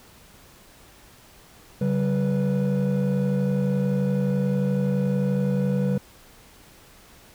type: tone cluster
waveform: triangle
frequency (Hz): 140.6 / 192.2 / 491.9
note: C#3 / G3 / B4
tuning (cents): +25 / -34 / -7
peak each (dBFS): -22 / -20 / -26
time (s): 1.81-5.98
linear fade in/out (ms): 5
effects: tanh soft clip ceiling -13 dBFS + pink hiss -51 dBFS RMS until 7.34 s